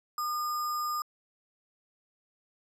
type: tone with sample-and-hold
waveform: sine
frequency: 1213 Hz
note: D#6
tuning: 44 cents flat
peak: -29 dBFS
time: 0.18-1.02 s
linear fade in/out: 2 ms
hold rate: 6300 Hz
effects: resampled to 32000 Hz